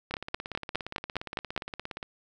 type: two click trains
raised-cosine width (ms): 0.3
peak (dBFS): -12 / -20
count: 8 / 34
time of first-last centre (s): 0.14-1.577 / 0.11-2.029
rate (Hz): 4.87 / 17.2
effects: none